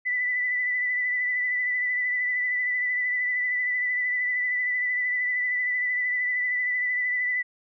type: tone with vibrato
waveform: sine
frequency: 1986 Hz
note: B6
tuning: 9 cents sharp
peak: -23 dBFS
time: 0.05-7.43 s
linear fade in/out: 20 ms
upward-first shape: sine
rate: 13 Hz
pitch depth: 23 cents each way
effects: none